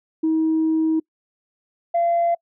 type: tone pair in turn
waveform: sine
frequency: 318.6 / 684.5 Hz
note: D#4 / F5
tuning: +41 / -35 cents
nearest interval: octave + minor second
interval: 1324 cents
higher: second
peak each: -15 dBFS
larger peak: neither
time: 0.23-1 / 1.94-2.35 s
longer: first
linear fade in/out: 10 ms
effects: noise-tail reverb RT60 0.1 s tail -26 dB re dry + tanh soft clip ceiling -13 dBFS